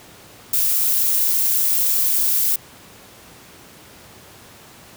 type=noise; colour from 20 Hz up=violet; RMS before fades=-18 dBFS; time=0.53-2.56 s; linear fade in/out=5 ms; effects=pink hiss -44 dBFS RMS until 4.96 s + high-pass 80 Hz 12 dB/octave